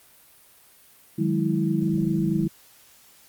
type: tone cluster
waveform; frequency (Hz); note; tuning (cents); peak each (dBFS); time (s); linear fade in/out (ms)
sine; 153.6 / 181.6 / 206.2 / 326.5; D#3 / F#3 / G#3 / E4; -22 / -32 / -12 / -17; -26; 1.18-2.48; 10
effects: white hiss -54 dBFS RMS until 3.28 s + Opus 32 kbps